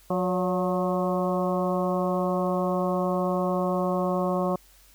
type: harmonic tone with a mistuned harmonic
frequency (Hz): 180.9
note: F#3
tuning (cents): -39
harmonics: 1 / 2 / 3 / 4 / 5 / 6 / 7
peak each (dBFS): -27 / -30 / -28 / -32 / -38 / -32 / -42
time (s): 0.1-4.56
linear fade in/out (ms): 5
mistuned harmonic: 3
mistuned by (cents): +51
effects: added 47 Hz sine -57 dBFS peak until 4.94 s + white hiss -57 dBFS RMS until 4.94 s